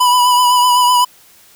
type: tone with vibrato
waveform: square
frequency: 987.8 Hz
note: B5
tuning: in tune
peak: -9 dBFS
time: 0-1.05 s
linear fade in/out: 10 ms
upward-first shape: triangle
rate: 7.9 Hz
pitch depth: 34 cents each way
effects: white hiss -46 dBFS RMS until 1.55 s